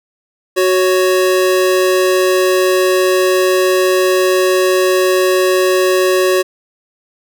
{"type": "tone pair together", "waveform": "square", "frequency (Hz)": [370.6, 555.3], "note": ["F#4", "C#5"], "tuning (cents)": [3, 3], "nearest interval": "perfect fifth", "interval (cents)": 700, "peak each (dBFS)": [-12, -16], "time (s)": [0.56, 6.43], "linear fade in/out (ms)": 20, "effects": []}